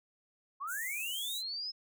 sine linear sweep, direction up, 1046.5 to 5200 Hz, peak -36 dBFS, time 0.6-1.72 s, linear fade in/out 20 ms
pink high-pass noise, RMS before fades -42 dBFS, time 0.67-1.43 s, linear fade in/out 50 ms, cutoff 6400 Hz, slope 96 dB/octave
effects none

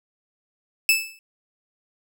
sawtooth tone with exponential decay, 2626 Hz, E7, 7 cents flat, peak -9 dBFS, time 0.89-1.19 s, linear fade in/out 1 ms, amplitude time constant 65 ms, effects none

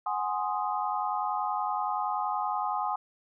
sine chord, Ab dominant seventh, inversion third, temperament equal, 740 / 830.6 / 1046.5 / 1244.5 Hz, Gb5 / Ab5 / C6 / Eb6, 0 / 0 / 0 / 0 cents, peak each -34 / -31 / -34 / -34 dBFS, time 0.06-2.96 s, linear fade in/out 5 ms, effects none

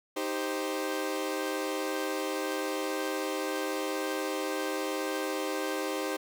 sawtooth chord, C minor, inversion first, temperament equal, 311.1 / 392 / 523.3 Hz, Eb4 / G4 / C5, 0 / 0 / 0 cents, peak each -31 dBFS, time 0.16-6.17 s, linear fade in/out 10 ms, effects none

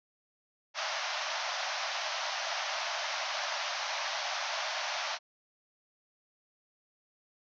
pink band-pass noise, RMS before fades -35 dBFS, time 0.74-5.19 s, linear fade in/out 50 ms, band 590 to 6200 Hz, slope 96 dB/octave, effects none

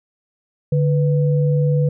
sine tone pair together, 146.83 / 495.4 Hz, D3 / B4, 0 / +5 cents, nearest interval octave + major sixth, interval 2105 cents, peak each -14 / -22 dBFS, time 0.72-1.89 s, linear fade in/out 5 ms, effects none

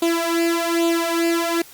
sawtooth tone with flanger, 335.8 Hz, E4, 32 cents sharp, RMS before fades -20 dBFS, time 0.02-1.62 s, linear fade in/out 5 ms, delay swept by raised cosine 0.27 to 2.57 ms, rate 1.2 Hz, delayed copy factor +0.75, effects white hiss -44 dBFS RMS until 1.73 s + Opus 48 kbps

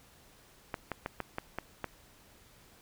clicks, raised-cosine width 0.5 ms, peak -19 dBFS, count 7, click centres 0.742 / 0.917 / 1.061 / 1.203 / 1.384 / 1.586 / 1.843 s, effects pink hiss -60 dBFS RMS until 2.81 s

